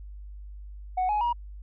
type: tone with pitch steps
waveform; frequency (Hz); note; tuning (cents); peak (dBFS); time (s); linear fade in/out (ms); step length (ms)
sine; 740 / 840.3 / 954.1; F#5 / G#5 / A#5; 0 / +20 / +40; -21; 0.97-1.33; 10; 120
effects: tanh soft clip ceiling -21 dBFS + added 50 Hz sine -39 dBFS peak until 1.62 s